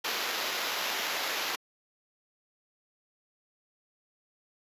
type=noise with sample-and-hold; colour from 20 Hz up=white; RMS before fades=-32 dBFS; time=0.04-1.56 s; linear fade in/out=10 ms; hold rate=8820 Hz; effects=high-pass 400 Hz 12 dB/octave + resampled to 32000 Hz